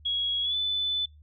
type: tone with pitch glide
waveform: sine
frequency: 3322 to 3501 Hz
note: G#7 to A7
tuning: 0 to -9 cents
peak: -25 dBFS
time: 0.05-1.06 s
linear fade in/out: 10 ms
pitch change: +91 cents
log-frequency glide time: 0.42-0.56 s
effects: noise-tail reverb RT60 0.2 s tail -25 dB re dry + added 75 Hz sine -50 dBFS peak until 1.22 s